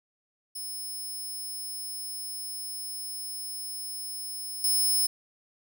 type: tone with level steps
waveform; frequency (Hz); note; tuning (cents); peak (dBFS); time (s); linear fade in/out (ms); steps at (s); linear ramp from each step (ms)
15% pulse; 5220; E8; -18; -29 / -17; 0.55-5.07; 10; 4.64; 2
effects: none